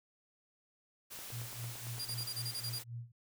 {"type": "noise", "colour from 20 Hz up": "white", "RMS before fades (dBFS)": -47, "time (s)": [1.1, 2.84], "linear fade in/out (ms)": 20}
{"type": "click train", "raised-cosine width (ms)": 1, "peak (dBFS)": -38, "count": 10, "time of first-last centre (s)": [1.19, 2.208], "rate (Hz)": 8.84}
{"type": "tone with tremolo", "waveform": "sine", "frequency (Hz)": 118.1, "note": "A#2", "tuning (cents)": 23, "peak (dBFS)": -39, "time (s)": [1.32, 3.12], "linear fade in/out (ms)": 10, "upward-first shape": "sine", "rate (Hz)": 3.8, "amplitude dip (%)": 90}
{"type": "tone bursts", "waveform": "sawtooth", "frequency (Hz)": 4800, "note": "D8", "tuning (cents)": 37, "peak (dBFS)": -35, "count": 9, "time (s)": [1.99, 2.791], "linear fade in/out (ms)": 10, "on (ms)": 65, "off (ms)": 27}
{"effects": []}